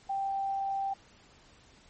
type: tone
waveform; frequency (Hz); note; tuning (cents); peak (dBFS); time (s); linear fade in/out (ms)
sine; 784; G5; 0; -29; 0.09-0.94; 10
effects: pink hiss -59 dBFS RMS until 1.89 s + MP3 32 kbps